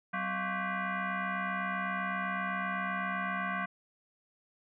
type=tone with frequency modulation; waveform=sine; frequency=189.1 Hz; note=F#3; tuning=38 cents sharp; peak=-31 dBFS; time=0.13-3.66 s; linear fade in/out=10 ms; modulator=446 Hz; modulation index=4.1; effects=none